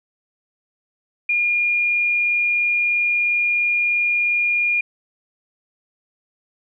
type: tone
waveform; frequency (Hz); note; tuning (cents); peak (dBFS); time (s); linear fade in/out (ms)
sine; 2421; D#7; -48; -16; 1.29-4.81; 5
effects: none